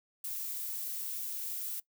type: noise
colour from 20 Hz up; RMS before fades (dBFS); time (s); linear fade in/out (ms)
violet; -38; 0.24-1.8; 5
effects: noise-tail reverb RT60 0.1 s tail -20 dB re dry